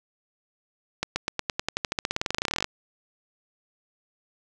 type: accelerating click train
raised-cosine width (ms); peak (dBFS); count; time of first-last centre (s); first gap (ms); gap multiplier
0.2; -8; 29; 1.03-2.644; 130; 0.93
effects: none